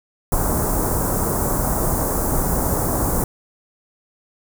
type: band-stop noise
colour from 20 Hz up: pink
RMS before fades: -20 dBFS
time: 0.32-3.24 s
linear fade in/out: 2 ms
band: 1200 to 7800 Hz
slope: 24 dB/octave
effects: none